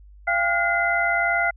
sine tone cluster, 687 / 789 / 1427 / 2050 Hz, F5 / G5 / F6 / C7, -29 / +11 / +37 / -36 cents, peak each -24 / -29 / -23 / -23 dBFS, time 0.27-1.51 s, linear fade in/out 10 ms, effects added 50 Hz sine -44 dBFS peak until 1.56 s

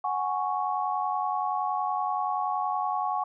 sine chord, F# suspended second, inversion none, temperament equal, 740 / 830.6 / 1108.7 Hz, F#5 / G#5 / C#6, 0 / 0 / 0 cents, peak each -30 dBFS, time 0.04-3.24 s, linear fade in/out 5 ms, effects none

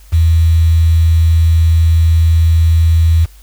sine tone with quantisation, 82 Hz, E2, 9 cents flat, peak -6 dBFS, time 0.12-3.26 s, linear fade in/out 20 ms, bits 5, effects added 50 Hz sine -37 dBFS peak until 3.42 s + white hiss -47 dBFS RMS until 3.42 s

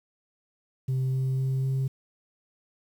sine tone with pitch steps, 130.81 / 131.64 / 132.48 / 133.33 Hz, C3 / C3 / C3 / C3, 0 / +11 / +22 / +33 cents, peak -21 dBFS, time 0.88-1.88 s, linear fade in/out 10 ms, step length 250 ms, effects tanh soft clip ceiling -23 dBFS + 9-bit

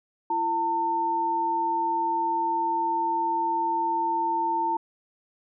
sine tone pair together, 336.9 / 900 Hz, E4 / A5, +38 / +39 cents, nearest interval octave + perfect fourth, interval 1701 cents, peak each -32 / -23 dBFS, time 0.3-4.77 s, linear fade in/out 5 ms, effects none

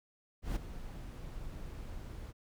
brown noise with ADSR envelope, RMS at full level -31 dBFS, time 0.42-2.33 s, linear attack 140 ms, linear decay 10 ms, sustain -13 dB, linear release 32 ms, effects none

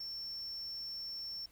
triangle tone, 5420 Hz, E8, 47 cents sharp, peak -39 dBFS, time 0-1.46 s, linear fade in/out 5 ms, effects added 60 Hz sine -70 dBFS peak until 1.51 s + pink hiss -66 dBFS RMS until 1.51 s

